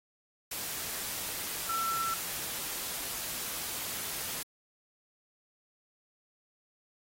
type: tone in noise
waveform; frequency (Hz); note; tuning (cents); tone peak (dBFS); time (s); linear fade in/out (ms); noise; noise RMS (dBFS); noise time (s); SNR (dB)
sine; 1342; E6; +31; -30; 1.69-2.14; 5; white; -37; 0.51-4.43; +4
effects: AAC 48 kbps